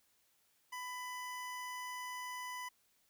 25% pulse tone, 997 Hz, B5, 16 cents sharp, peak -38 dBFS, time 0.72-2.69 s, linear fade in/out 10 ms, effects white hiss -74 dBFS RMS until 3.09 s

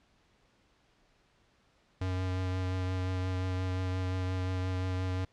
square tone with vibrato, 92.5 Hz, F#2, in tune, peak -31 dBFS, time 2.01-5.25 s, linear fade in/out 5 ms, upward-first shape triangle, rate 5.7 Hz, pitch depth 17 cents each way, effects pink hiss -68 dBFS RMS until 5.32 s + low-pass 5000 Hz 12 dB/octave

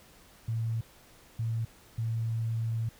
sine tone bursts at uneven times, 113.6 Hz, A#2, 44 cents flat, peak -28 dBFS, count 3, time 0.48-0.81 / 1.39-1.65 / 1.98-2.89 s, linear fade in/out 5 ms, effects pink hiss -57 dBFS RMS until 2.99 s

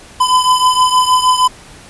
square beating tone pair, 1009 / 1015.4 Hz, B5 / B5, +37 / +48 cents, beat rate 6.4 Hz, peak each -11 / -15 dBFS, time 0.2-1.48 s, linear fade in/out 10 ms, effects pink hiss -38 dBFS RMS until 1.89 s + resampled to 24000 Hz

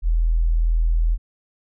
sine tone, 41.07 Hz, E1, 6 cents flat, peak -15 dBFS, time 0.02-1.18 s, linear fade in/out 50 ms, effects none

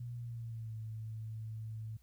sine tone with pitch glide, 120.4 to 110.41 Hz, B2 to A2, -44 to +6 cents, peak -40 dBFS, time 0-1.97 s, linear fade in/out 5 ms, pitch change -150 cents, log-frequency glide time 0.14-0.75 s, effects added 60 Hz sine -63 dBFS peak until 2.02 s + white hiss -75 dBFS RMS until 2.02 s

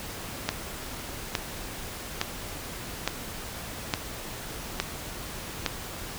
click train, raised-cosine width 0.2 ms, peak -7 dBFS, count 7, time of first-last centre 0.49-5.662 s, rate 1.16 Hz, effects pink hiss -38 dBFS RMS until 6.18 s

